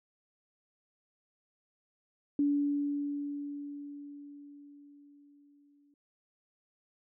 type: tone with exponential decay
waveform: sine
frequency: 287.3 Hz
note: D4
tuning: 38 cents flat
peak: -24 dBFS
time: 2.39-5.94 s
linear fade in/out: 2 ms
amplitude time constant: 770 ms
effects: none